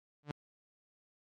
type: tone with exponential growth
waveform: sawtooth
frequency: 146.83 Hz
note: D3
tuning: in tune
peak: -29 dBFS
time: 0.23-0.31 s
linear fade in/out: 0 ms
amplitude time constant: 16 ms
effects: low-pass 4000 Hz 12 dB/octave + MP3 96 kbps